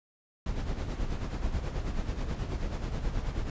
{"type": "noise with tremolo", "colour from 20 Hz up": "brown", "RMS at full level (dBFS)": -30, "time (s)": [0.46, 3.5], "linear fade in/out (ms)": 2, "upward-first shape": "sine", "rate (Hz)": 9.3, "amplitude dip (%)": 55, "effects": ["resampled to 16000 Hz"]}